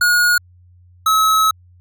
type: tone pair in turn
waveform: square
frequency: 1443 / 1287.9 Hz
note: F#6 / E6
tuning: -44 / -41 cents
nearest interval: major second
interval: 197 cents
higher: first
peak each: -12 / -12 dBFS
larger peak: neither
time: 0.01-0.38 / 1.06-1.51 s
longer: second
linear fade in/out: 5 ms
effects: added 89 Hz sine -45 dBFS peak until 1.8 s